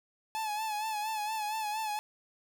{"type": "tone with vibrato", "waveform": "45% pulse", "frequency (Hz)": 859, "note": "A5", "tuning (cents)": -42, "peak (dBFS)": -32, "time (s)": [0.35, 1.99], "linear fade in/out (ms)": 0, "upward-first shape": "sine", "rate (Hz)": 4.3, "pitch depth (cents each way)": 55, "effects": []}